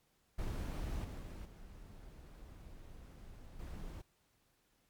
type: noise with level steps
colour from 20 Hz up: brown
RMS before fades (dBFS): -39 / -44 / -46 / -53 / -46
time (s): 0.38-4.02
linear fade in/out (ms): 10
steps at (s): 1.04 / 1.19 / 1.45 / 3.59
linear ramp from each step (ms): 5
effects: pink hiss -75 dBFS RMS until 4.89 s + MP3 96 kbps